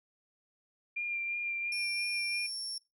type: tone with vibrato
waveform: sine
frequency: 2391 Hz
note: D7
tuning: 30 cents sharp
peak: -32 dBFS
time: 0.96-2.47 s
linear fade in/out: 10 ms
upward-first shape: sine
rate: 2.9 Hz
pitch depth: 16 cents each way
type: tone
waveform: 35% pulse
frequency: 5460 Hz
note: F8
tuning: 40 cents flat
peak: -34 dBFS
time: 1.72-2.78 s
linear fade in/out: 2 ms
effects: noise-tail reverb RT60 0.2 s tail -19 dB re dry